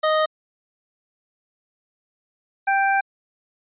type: tone pair in turn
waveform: 25% pulse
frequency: 622.3 / 785.3 Hz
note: D#5 / G5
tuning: 0 / +3 cents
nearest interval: major third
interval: 403 cents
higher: second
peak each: -13 dBFS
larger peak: neither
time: 0.03-0.26 / 2.67-3.01 s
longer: second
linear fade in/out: 10 ms
effects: resampled to 8000 Hz